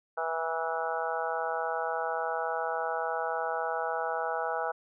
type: harmonic tone with a mistuned harmonic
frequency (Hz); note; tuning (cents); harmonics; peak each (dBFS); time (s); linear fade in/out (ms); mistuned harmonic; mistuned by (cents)
163.5; E3; -14; 3 / 4 / 5 / 6 / 7 / 8 / 9; -36 / -35 / -34 / -40 / -43 / -37 / -38; 0.17-4.72; 10; 6; -17
effects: none